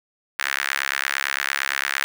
sawtooth tone with high-pass filter, 68.8 Hz, C#2, 12 cents flat, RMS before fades -25 dBFS, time 0.39-2.04 s, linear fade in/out 0 ms, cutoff 1700 Hz, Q 2.8, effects none

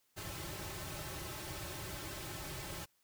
pink noise with comb filter, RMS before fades -44 dBFS, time 0.16-2.86 s, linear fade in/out 20 ms, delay 4.2 ms, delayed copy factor -0.85, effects white hiss -75 dBFS RMS until 3.03 s

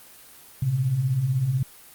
sine beating tone pair, 116.54 / 132.54 Hz, A#2 / C3, 0 / +23 cents, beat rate 16 Hz, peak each -29 / -21 dBFS, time 0.62-1.63 s, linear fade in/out 5 ms, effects white hiss -48 dBFS RMS until 1.94 s + Opus 32 kbps

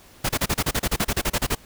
pink noise bursts, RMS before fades -22 dBFS, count 16, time 0.24-1.552 s, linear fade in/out 10 ms, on 52 ms, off 32 ms, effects pink hiss -50 dBFS RMS until 1.65 s

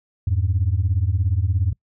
sine beating tone pair, 84.6 / 101.6 Hz, E2 / G#2, +45 / -38 cents, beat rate 17 Hz, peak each -19 dBFS, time 0.27-1.73 s, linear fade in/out 5 ms, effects noise-tail reverb RT60 0.1 s tail -26 dB re dry + tanh soft clip ceiling -11 dBFS

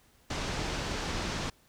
pink low-pass noise, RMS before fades -34 dBFS, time 0.3-1.5 s, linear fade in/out 5 ms, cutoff 6600 Hz, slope 24 dB/octave, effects pink hiss -64 dBFS RMS until 1.68 s

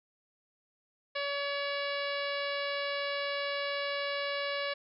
harmonic tone with a mistuned harmonic, 567 Hz, C#5, 39 cents sharp, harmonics 1 / 2 / 3 / 4 / 5 / 6 / 7 / 8 / 9, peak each -35 / -40 / -39 / -40 / -42 / -46 / -43 / -48 / -49 dBFS, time 1.15-4.74 s, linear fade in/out 10 ms, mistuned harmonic 8, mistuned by -16 cents, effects none

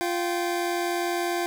25% pulse tone pair together, 348.2 / 776.5 Hz, F4 / G5, -5 / -17 cents, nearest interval octave + major second, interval 1388 cents, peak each -22 / -28 dBFS, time 0.01-1.46 s, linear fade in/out 0 ms, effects none

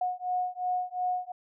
sine beating tone pair, 726 / 728.8 Hz, F#5 / F#5, -33 / -26 cents, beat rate 2.8 Hz, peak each -31 dBFS, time 0.01-1.32 s, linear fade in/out 5 ms, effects none

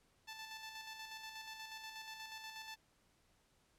10% pulse tone with tremolo, 880 Hz, A5, in tune, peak -38 dBFS, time 0.27-2.76 s, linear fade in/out 20 ms, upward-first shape square, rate 8.3 Hz, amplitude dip 40%, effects pink hiss -74 dBFS RMS until 3.78 s + low-pass 11000 Hz 12 dB/octave

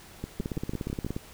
two click trains, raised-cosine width 3 ms, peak -18 / -20 dBFS, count 14 / 6, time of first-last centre 0.4-1.165 / 0.24-1.065 s, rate 17 / 6.06 Hz, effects pink hiss -50 dBFS RMS until 1.33 s

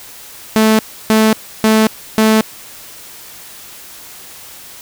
sawtooth tone bursts, 218.7 Hz, A3, 10 cents flat, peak -4 dBFS, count 4, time 0.56-2.41 s, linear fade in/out 0 ms, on 230 ms, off 310 ms, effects white hiss -35 dBFS RMS until 4.81 s

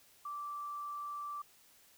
sine tone, 1168 Hz, D6, 10 cents flat, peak -39 dBFS, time 0.25-1.42 s, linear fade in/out 5 ms, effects white hiss -64 dBFS RMS until 1.97 s

